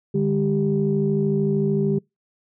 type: tone cluster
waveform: sine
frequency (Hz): 149.7 / 203 / 394.2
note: D3 / G#3 / G4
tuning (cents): +33 / -39 / +10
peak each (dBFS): -22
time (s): 0.14-1.99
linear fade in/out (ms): 10
effects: noise-tail reverb RT60 0.2 s tail -26 dB re dry + tanh soft clip ceiling -9 dBFS